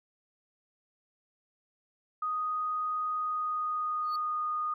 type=tone with pitch glide; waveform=sine; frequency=1244.5 to 1230.2 Hz; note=D#6 to D#6; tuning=0 to -20 cents; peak=-29 dBFS; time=2.22-4.74 s; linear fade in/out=5 ms; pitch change=-20 cents; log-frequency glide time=3.15-4.44 s
type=tone with exponential growth; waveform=triangle; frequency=4435 Hz; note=C#8; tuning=in tune; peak=-37 dBFS; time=4.02-4.16 s; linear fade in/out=5 ms; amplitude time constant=29 ms
effects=none